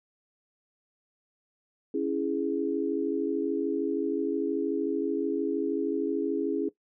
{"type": "chord", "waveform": "sine", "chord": "C# minor", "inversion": "none", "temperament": "equal with one note detuned", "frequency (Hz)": [276.4, 329.6, 415.3], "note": ["C#4", "E4", "G#4"], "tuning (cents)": [-5, 0, 0], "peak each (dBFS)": -30, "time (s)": [1.94, 6.69], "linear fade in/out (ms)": 5, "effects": ["noise-tail reverb RT60 0.1 s tail -17 dB re dry"]}